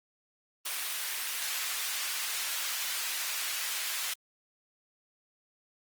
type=high-pass noise; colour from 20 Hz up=pink; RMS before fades=-34 dBFS; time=0.65-4.14 s; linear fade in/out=10 ms; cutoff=1800 Hz; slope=12 dB/octave; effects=Opus 24 kbps